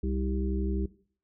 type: harmonic tone with a mistuned harmonic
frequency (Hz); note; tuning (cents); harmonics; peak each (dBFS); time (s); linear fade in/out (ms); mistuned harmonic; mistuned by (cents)
65.41; C2; 0; 1 / 3 / 5 / 6; -29 / -34 / -36 / -37; 0.03-0.86; 5; 5; -33
effects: noise-tail reverb RT60 0.5 s tail -18 dB re dry